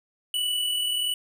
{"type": "tone pair together", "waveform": "square", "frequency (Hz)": [2919, 2960], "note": ["F#7", "F#7"], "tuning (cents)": [-24, 0], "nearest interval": "unison", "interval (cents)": 24, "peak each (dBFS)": [-36, -25], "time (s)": [0.34, 1.14], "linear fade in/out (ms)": 2, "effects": []}